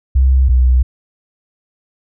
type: tone pair in turn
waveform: sine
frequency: 65.5 / 62.94 Hz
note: C2 / B1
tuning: +2 / +33 cents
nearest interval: minor second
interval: 69 cents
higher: first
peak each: -7 dBFS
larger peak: neither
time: 0.15-0.49 / 0.49-0.83 s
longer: neither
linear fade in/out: 10 ms
effects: none